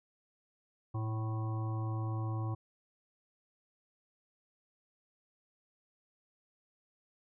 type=harmonic tone with a mistuned harmonic; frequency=109.7 Hz; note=A2; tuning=5 cents flat; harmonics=1 / 3 / 5 / 7 / 9 / 10; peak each=-33 / -44 / -52 / -49 / -50 / -49 dBFS; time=0.94-2.55 s; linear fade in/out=10 ms; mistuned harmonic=1; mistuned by=+28 cents; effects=none